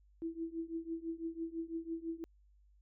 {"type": "tone with tremolo", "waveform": "sine", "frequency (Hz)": 329.6, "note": "E4", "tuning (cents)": 0, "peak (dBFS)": -34, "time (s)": [0.22, 2.24], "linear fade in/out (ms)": 0, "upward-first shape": "triangle", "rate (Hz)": 6, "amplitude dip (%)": 95, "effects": ["added 50 Hz sine -63 dBFS peak until 2.81 s"]}